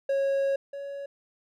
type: tone pair in turn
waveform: triangle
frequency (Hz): 549 / 559.9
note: C#5 / C#5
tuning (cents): -17 / +17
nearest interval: unison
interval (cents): 34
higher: second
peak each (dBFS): -21 / -32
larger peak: first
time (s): 0.09-0.56 / 0.73-1.06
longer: first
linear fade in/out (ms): 5
effects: none